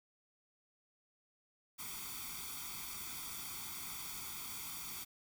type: noise with comb filter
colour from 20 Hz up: white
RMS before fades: -45 dBFS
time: 1.78-5.05 s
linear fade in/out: 20 ms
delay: 0.87 ms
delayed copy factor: +0.9
effects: none